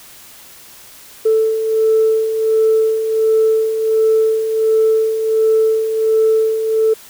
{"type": "beating tone pair", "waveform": "sine", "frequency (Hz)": [440, 441.4], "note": ["A4", "A4"], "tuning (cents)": [0, 5], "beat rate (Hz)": 1.4, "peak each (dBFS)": [-19, -11], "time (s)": [1.25, 6.94], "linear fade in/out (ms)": 10, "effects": ["tanh soft clip ceiling -5 dBFS", "white hiss -40 dBFS RMS until 7.09 s"]}